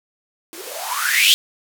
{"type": "noise with band-pass filter sweep", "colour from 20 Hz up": "violet", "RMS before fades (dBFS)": -19, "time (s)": [0.53, 1.34], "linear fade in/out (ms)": 0, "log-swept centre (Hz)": [310, 3400], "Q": 9.8, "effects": []}